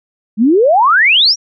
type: exponential sweep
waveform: sine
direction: up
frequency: 200 to 5920 Hz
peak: -6 dBFS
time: 0.37-1.36 s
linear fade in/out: 50 ms
effects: none